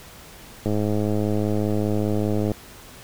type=click train; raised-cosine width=2 ms; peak=-11 dBFS; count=196; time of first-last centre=0.66-2.517 s; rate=105 Hz; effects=pink hiss -44 dBFS RMS until 3.03 s